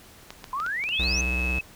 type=clicks; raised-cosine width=0.2 ms; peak=-20 dBFS; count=7; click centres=0.305 / 0.442 / 0.601 / 0.664 / 0.839 / 0.89 / 1.036 s
type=exponential sweep; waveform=sine; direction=up; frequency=1000 to 6350 Hz; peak=-26 dBFS; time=0.53-1.21 s; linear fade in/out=2 ms
type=tone; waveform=sine; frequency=2583 Hz; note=E7; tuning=36 cents flat; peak=-26 dBFS; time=0.92-1.61 s; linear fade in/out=5 ms
type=tone with vibrato; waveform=square; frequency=63 Hz; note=B1; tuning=35 cents sharp; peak=-27 dBFS; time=0.99-1.59 s; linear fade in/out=5 ms; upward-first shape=triangle; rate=18 Hz; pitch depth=120 cents each way
effects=pink hiss -50 dBFS RMS until 1.75 s